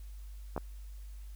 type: clicks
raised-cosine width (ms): 1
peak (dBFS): -21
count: 2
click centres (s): 0.564 / 0.578
effects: added 50 Hz sine -43 dBFS peak until 1.35 s + white hiss -64 dBFS RMS until 1.35 s